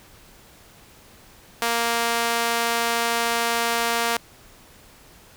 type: tone with high-pass filter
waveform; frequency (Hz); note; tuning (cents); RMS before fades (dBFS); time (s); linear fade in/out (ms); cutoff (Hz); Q
sawtooth; 233.1; A#3; 0; -23; 1.62-4.17; 2; 720; 0.72
effects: pink hiss -50 dBFS RMS until 5.36 s